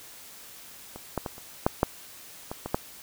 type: clicks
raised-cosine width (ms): 1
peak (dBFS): -25 / -13 / -17 / -29 / -6 / -6 / -19 / -18 / -9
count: 9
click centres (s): 0.96 / 1.177 / 1.262 / 1.381 / 1.665 / 1.831 / 2.515 / 2.66 / 2.745
effects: white hiss -47 dBFS RMS until 3.02 s